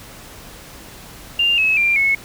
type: tone with pitch steps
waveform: sine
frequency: 2795 / 2578 / 2378 / 2193 Hz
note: F7 / E7 / D7 / C#7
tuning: +1 / -39 / +21 / -19 cents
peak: -13 dBFS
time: 1.39-2.15 s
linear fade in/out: 5 ms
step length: 190 ms
effects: pink hiss -39 dBFS RMS until 2.24 s